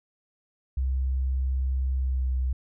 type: tone with pitch glide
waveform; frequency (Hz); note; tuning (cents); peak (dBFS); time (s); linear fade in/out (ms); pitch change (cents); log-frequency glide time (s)
sine; 65.41 to 64.03; C2 to C2; 0 to -37; -23; 0.77-2.53; 5; -37; 1.96-2.34
effects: none